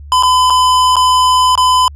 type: tone with dropouts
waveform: square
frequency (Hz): 1011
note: B5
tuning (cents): +40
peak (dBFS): -8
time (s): 0.12-1.88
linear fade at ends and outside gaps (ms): 1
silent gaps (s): 0.226-0.233 / 0.5-0.504 / 0.957-0.966 / 1.554-1.576
effects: added 72 Hz sine -29 dBFS peak until 1.95 s + low-pass 9000 Hz 12 dB/octave

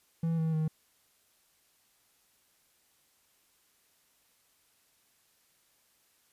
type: tone with pitch steps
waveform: triangle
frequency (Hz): 164.81 / 160.86 / 157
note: E3 / E3 / D#3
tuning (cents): 0 / -42 / +16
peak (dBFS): -25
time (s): 0.23-0.68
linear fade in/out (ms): 5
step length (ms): 150
effects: white hiss -69 dBFS RMS until 6.32 s + resampled to 32000 Hz

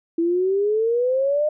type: exponential sweep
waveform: sine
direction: up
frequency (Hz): 329 to 614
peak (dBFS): -17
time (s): 0.18-1.49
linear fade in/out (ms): 5
effects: none

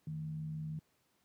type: tone with frequency modulation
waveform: sine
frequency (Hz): 155.56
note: D#3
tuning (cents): 0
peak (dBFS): -37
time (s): 0.07-0.79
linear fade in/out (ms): 2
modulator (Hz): 66.3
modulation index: 0.32
effects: pink hiss -75 dBFS RMS until 1.24 s + high-pass 100 Hz 12 dB/octave

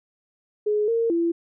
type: tone with pitch steps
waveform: sine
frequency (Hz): 420.4 / 459.9 / 337.3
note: G#4 / A#4 / E4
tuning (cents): +21 / -23 / +40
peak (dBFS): -19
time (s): 0.66-1.32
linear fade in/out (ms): 10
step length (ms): 220
effects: none

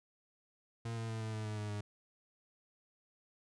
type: tone with pitch steps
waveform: 40% pulse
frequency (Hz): 115.2 / 113.48 / 111.79 / 110.12 / 108.48 / 106.87 / 105.27 / 103.7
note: A#2 / A#2 / A2 / A2 / A2 / A2 / G#2 / G#2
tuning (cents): -20 / -46 / +28 / +2 / -24 / -50 / +24 / -2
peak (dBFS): -37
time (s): 0.85-1.81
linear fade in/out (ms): 5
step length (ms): 120
effects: resampled to 22050 Hz

